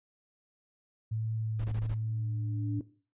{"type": "tone with vibrato", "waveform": "sine", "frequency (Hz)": 110, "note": "A2", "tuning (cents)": 0, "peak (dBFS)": -30, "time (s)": [1.11, 2.8], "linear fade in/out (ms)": 10, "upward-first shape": "triangle", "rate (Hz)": 1.2, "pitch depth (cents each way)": 20}
{"type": "noise bursts", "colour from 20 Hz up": "brown", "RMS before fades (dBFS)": -38, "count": 5, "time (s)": [1.59, 1.944], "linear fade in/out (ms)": 5, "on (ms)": 54, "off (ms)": 21}
{"type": "tone with exponential growth", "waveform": "sine", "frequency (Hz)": 292.2, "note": "D4", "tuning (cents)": -9, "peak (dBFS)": -31, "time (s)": [1.75, 2.81], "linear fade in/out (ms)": 2, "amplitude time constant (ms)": 230}
{"effects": ["noise-tail reverb RT60 0.4 s tail -17 dB re dry", "resampled to 8000 Hz"]}